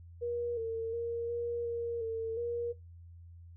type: tone with pitch steps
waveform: sine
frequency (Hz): 477.2 / 452.9 / 467.3 / 473.1 / 468.8 / 450.7 / 473.6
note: A#4 / A#4 / A#4 / A#4 / A#4 / A4 / A#4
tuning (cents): +41 / -50 / +4 / +26 / +10 / +42 / +27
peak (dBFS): -32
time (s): 0.21-2.73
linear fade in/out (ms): 20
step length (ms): 360
effects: noise-tail reverb RT60 0.2 s tail -20 dB re dry + added 85 Hz sine -49 dBFS peak until 3.56 s